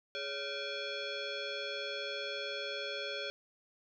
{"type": "tone with frequency modulation", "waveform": "sine", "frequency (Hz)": 1396.9, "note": "F6", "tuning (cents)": 0, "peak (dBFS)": -36, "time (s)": [0.15, 3.3], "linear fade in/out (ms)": 0, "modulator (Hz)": 979, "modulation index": 3, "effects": []}